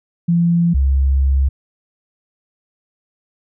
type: tone pair in turn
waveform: sine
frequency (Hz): 170.7 / 67.74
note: F3 / C#2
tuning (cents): -39 / -39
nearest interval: octave + major third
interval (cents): 1600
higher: first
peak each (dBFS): -11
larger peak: neither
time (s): 0.28-0.74 / 0.74-1.49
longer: second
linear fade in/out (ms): 10
effects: none